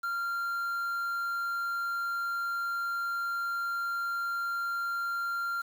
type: tone with quantisation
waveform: triangle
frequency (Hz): 1385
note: F6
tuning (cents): -15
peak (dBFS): -28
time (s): 0.03-5.62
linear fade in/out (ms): 10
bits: 8
effects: none